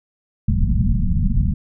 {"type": "low-pass noise", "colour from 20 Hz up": "pink", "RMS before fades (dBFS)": -17, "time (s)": [0.48, 1.54], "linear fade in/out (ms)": 5, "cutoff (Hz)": 230, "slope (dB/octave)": 96, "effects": []}